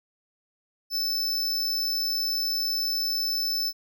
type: tone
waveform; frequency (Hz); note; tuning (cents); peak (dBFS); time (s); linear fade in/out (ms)
square; 5274; E8; 0; -25; 0.9-3.73; 50
effects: none